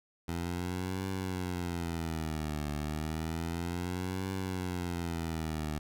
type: tone with vibrato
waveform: 15% pulse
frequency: 84 Hz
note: E2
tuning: 33 cents sharp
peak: -27 dBFS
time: 0.28-5.79 s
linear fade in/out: 5 ms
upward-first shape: triangle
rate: 0.31 Hz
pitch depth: 230 cents each way
effects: none